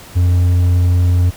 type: tone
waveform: triangle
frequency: 88.8 Hz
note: F2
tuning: 29 cents sharp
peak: -7 dBFS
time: 0.15-1.31 s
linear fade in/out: 20 ms
effects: pink hiss -37 dBFS RMS until 1.36 s